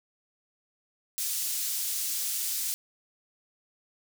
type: high-pass noise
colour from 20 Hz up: pink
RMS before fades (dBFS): -31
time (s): 1.18-2.74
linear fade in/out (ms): 0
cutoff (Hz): 6100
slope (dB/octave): 12
effects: none